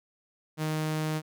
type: tone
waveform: sawtooth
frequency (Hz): 155.56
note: D#3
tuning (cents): 0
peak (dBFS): -24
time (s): 0.57-1.22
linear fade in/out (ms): 50
effects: none